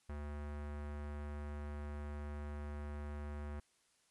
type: tone with low-pass filter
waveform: square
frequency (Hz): 73.42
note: D2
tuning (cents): 0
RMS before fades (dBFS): -44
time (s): 0.09-3.6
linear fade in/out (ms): 5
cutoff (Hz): 1700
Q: 1.2
effects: white hiss -74 dBFS RMS until 4.1 s + resampled to 24000 Hz